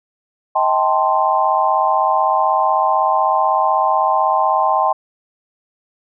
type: chord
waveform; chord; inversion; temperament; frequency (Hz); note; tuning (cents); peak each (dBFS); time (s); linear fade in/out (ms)
sine; A half-diminished seventh; second; equal with one note detuned; 634.2 / 784 / 880 / 1046.5; Eb5 / G5 / A5 / C6; +33 / 0 / 0 / 0; -20 / -17 / -19 / -17; 0.55-4.93; 10
effects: none